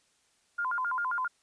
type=tone with vibrato; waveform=sine; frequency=1200 Hz; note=D6; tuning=37 cents sharp; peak=-28 dBFS; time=0.58-1.28 s; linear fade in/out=10 ms; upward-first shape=square; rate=7.5 Hz; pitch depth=280 cents each way; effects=white hiss -69 dBFS RMS until 1.42 s + resampled to 22050 Hz